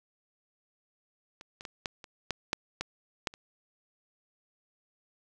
clicks, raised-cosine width 0.2 ms, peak -29 / -26 / -22 / -15 / -28 / -13 / -10 / -15 / -12 / -30 dBFS, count 10, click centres 1.411 / 1.609 / 1.652 / 1.858 / 2.042 / 2.307 / 2.531 / 2.81 / 3.272 / 3.339 s, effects none

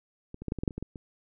clicks, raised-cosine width 3 ms, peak -27 / -27 / -19 / -16 / -22 / -17 / -12 / -29 / -22 / -22 / -28 dBFS, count 11, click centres 0.344 / 0.42 / 0.483 / 0.521 / 0.587 / 0.635 / 0.678 / 0.708 / 0.78 / 0.826 / 0.958 s, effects none

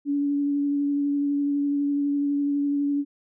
sine tone with vibrato, 285.3 Hz, C#4, 50 cents sharp, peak -21 dBFS, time 0.05-3.05 s, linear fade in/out 50 ms, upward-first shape sine, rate 12 Hz, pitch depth 12 cents each way, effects none

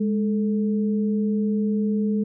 sine tone pair together, 207.7 / 439.8 Hz, G#3 / A4, 0 / -1 cents, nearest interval octave + minor second, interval 1299 cents, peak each -20 / -29 dBFS, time 0-2.24 s, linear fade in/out 10 ms, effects none

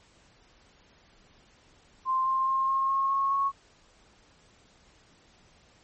sine tone with pitch steps, 1046.5 / 1055.6 / 1064.8 / 1074.1 / 1083.4 / 1092.8 / 1102.3 Hz, C6 / C6 / C6 / C6 / C#6 / C#6 / C#6, 0 / +15 / +30 / +45 / -40 / -25 / -10 cents, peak -23 dBFS, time 2.05-3.52 s, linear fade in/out 50 ms, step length 210 ms, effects pink hiss -60 dBFS RMS until 5.83 s + MP3 32 kbps

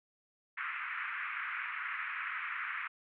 pink band-pass noise, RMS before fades -39 dBFS, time 0.57-2.88 s, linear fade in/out 10 ms, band 1200 to 2400 Hz, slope 48 dB/octave, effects none

